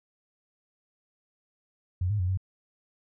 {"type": "tone with pitch steps", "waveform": "sine", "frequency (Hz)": [90.6, 104.5, 90.2, 94.3], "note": ["F#2", "G#2", "F#2", "F#2"], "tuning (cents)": [-36, 11, -44, 33], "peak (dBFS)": -24, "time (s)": [2.01, 2.374], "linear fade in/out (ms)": 5, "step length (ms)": 91, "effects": []}